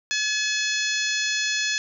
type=harmonic tone with a mistuned harmonic; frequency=854 Hz; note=G#5; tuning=48 cents sharp; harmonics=2 / 3 / 4 / 5 / 6 / 7 / 8; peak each=-27 / -29 / -30 / -31 / -32 / -32 / -33 dBFS; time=0.11-1.78 s; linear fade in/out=0 ms; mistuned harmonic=8; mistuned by=-33 cents; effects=none